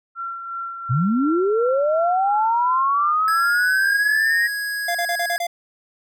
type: tone with tremolo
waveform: sine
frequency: 1363 Hz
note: F6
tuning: 43 cents flat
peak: -25 dBFS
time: 0.15-3.15 s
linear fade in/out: 50 ms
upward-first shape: sine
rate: 2.8 Hz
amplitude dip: 45%
type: linear sweep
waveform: sine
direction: up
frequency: 110 to 1894 Hz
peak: -16 dBFS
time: 0.89-4.48 s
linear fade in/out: 20 ms
type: tone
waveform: square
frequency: 1661.2 Hz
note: G#6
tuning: in tune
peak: -24 dBFS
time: 3.28-5.38 s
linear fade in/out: 0 ms
type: tone bursts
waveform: square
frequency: 693 Hz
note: F5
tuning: 14 cents flat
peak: -22 dBFS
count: 6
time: 4.88-5.469 s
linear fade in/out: 5 ms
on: 69 ms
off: 35 ms
effects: none